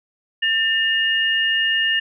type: tone pair together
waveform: sine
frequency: 1795 / 2847 Hz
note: A6 / F7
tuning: +34 / +33 cents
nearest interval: minor sixth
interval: 799 cents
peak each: -19 dBFS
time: 0.42-2 s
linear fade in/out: 10 ms
effects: none